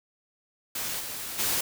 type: noise with level steps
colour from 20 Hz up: white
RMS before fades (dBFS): -32 / -36 / -27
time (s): 0.75-1.61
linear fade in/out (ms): 5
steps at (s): 0.99 / 1.38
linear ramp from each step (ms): 20
effects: none